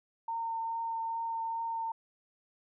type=tone with vibrato; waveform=sine; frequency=912 Hz; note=A#5; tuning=38 cents flat; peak=-32 dBFS; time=0.28-1.92 s; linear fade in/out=5 ms; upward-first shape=triangle; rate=2.4 Hz; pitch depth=12 cents each way; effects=none